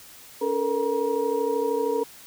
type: tone cluster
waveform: sine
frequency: 281.3 / 440.9 / 473.8 / 950 Hz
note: C#4 / A4 / A#4 / A#5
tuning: +26 / +4 / +28 / +33 cents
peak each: -32 / -25 / -26 / -31 dBFS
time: 0.41-2.04 s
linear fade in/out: 10 ms
effects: white hiss -47 dBFS RMS until 2.26 s